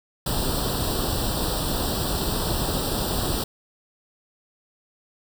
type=noise with comb filter; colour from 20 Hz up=pink; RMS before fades=-25 dBFS; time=0.26-3.44 s; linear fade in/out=5 ms; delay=0.23 ms; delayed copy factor=+0.95; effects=none